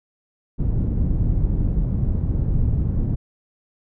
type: low-pass noise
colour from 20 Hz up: pink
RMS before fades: -20 dBFS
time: 0.58-3.16 s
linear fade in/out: 20 ms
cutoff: 160 Hz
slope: 12 dB/octave
effects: none